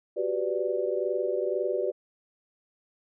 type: chord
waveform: sine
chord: G major seventh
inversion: third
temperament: equal with one note detuned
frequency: 370 / 392 / 497.6 / 587.3 Hz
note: F#4 / G4 / B4 / D5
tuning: 0 / 0 / +13 / 0 cents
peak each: -31 dBFS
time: 0.16-1.92 s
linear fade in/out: 20 ms
effects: none